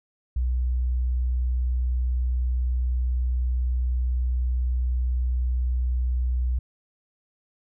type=tone; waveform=sine; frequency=62 Hz; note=B1; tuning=7 cents sharp; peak=-21 dBFS; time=0.36-6.59 s; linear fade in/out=5 ms; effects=none